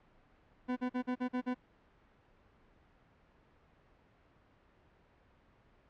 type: tone bursts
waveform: 40% pulse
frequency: 250.7 Hz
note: B3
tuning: 26 cents sharp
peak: -31 dBFS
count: 7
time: 0.68-1.546 s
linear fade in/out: 20 ms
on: 86 ms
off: 44 ms
effects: pink hiss -66 dBFS RMS until 5.89 s + low-pass 2000 Hz 12 dB/octave